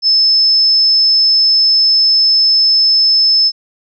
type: tone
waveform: sine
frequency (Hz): 5240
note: E8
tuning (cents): -11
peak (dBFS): -7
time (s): 0.02-3.52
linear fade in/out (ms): 50
effects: none